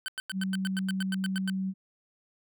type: tone bursts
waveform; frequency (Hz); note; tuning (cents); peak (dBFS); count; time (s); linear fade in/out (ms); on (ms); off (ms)
25% pulse; 1533; G6; -39; -28; 13; 0.06-1.498; 0; 22; 96
type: tone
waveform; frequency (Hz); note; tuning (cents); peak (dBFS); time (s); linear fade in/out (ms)
sine; 190.3; F#3; +49; -28; 0.32-1.74; 50
effects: none